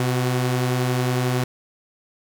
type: tone pair together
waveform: sawtooth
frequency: 126.54 / 368.6 Hz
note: B2 / F#4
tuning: +43 / -7 cents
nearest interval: octave + perfect fifth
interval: 1850 cents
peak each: -16 / -25 dBFS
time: 0-1.44 s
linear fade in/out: 2 ms
effects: none